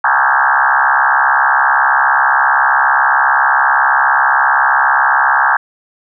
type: tone with frequency modulation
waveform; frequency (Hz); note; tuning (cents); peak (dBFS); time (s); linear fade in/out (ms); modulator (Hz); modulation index
sine; 1244.5; D#6; 0; -8; 0.04-5.57; 5; 67.5; 6.6
effects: none